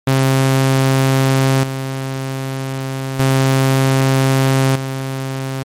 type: tone with tremolo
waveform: sawtooth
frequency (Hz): 133.6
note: C3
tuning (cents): +36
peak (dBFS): -7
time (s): 0.07-5.63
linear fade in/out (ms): 5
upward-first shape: square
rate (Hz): 0.32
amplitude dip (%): 65
effects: MP3 64 kbps